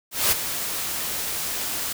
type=noise with ADSR envelope; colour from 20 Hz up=white; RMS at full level=-18 dBFS; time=0.11-1.93 s; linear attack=210 ms; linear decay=14 ms; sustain=-10 dB; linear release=8 ms; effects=none